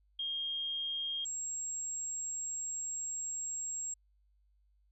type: tone pair in turn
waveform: sine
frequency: 3230 / 7574 Hz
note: G#7 / A#8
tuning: -49 / +27 cents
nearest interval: octave + minor third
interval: 1476 cents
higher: second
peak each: -34 / -36 dBFS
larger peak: first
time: 0.19-1.25 / 1.25-3.94 s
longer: second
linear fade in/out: 5 ms
effects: added 50 Hz sine -67 dBFS peak until 4.91 s